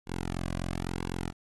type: tone with flanger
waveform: sawtooth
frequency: 43.95 Hz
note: F1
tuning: 12 cents sharp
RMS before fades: -34 dBFS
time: 0.06-1.33 s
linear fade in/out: 50 ms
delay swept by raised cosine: 1.6 to 2.27 ms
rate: 1 Hz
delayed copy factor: -1
effects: AAC 32 kbps